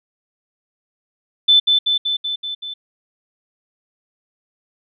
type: tone with echo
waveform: sine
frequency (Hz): 3520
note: A7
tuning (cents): 0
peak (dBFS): -8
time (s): 1.48-1.6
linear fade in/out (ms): 10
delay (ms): 190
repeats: 6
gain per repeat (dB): -3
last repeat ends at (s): 2.74
effects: none